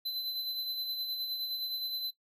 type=tone with tremolo; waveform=square; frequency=4037 Hz; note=B7; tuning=37 cents sharp; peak=-32 dBFS; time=0.05-2.11 s; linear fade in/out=10 ms; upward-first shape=sine; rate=9.6 Hz; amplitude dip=40%; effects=noise-tail reverb RT60 0.1 s tail -19 dB re dry